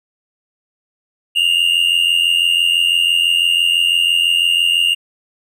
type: tone pair together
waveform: triangle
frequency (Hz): 2781 / 2867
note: F7 / F7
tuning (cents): -8 / +45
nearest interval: minor second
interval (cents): 53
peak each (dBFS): -13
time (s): 1.35-4.95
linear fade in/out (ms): 20
effects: none